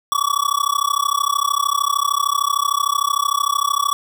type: tone with amplitude modulation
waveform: square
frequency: 1137 Hz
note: C#6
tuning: 44 cents sharp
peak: -13 dBFS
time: 0.12-3.93 s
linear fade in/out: 0 ms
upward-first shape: sine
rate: 33.2 Hz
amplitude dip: 100%
effects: none